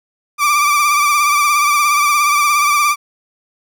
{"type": "tone with vibrato", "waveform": "30% pulse", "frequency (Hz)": 1174, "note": "D6", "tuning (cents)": -1, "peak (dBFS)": -8, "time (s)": [0.38, 2.96], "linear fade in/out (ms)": 50, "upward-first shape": "triangle", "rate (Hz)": 17, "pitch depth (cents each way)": 56, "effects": []}